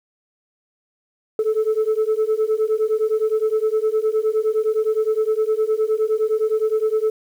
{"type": "beating tone pair", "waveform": "sine", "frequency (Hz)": [430.9, 440.6], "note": ["A4", "A4"], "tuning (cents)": [-36, 2], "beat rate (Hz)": 9.7, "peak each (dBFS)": -18, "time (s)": [1.39, 7.1], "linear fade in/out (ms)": 2, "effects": ["tanh soft clip ceiling -13 dBFS", "8-bit"]}